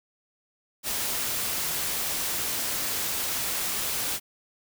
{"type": "noise", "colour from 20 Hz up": "white", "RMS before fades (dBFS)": -29, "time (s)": [0.83, 4.2], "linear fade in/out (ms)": 50, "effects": []}